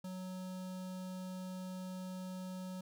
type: tone with notch filter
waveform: square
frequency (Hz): 185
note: F#3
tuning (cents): 0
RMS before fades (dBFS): -44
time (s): 0.04-2.81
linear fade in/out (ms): 5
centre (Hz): 2100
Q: 1.4
effects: none